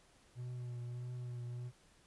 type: tone with vibrato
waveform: triangle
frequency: 122.4 Hz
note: B2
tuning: 15 cents flat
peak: -39 dBFS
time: 0.35-1.72 s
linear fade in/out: 50 ms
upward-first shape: triangle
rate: 1.6 Hz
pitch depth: 29 cents each way
effects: pink hiss -67 dBFS RMS until 2.06 s + resampled to 24000 Hz